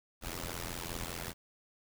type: noise with amplitude modulation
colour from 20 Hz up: pink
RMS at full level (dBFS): -36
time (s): 0.21-1.34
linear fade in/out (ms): 50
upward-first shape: sine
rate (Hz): 85.1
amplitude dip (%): 100
effects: none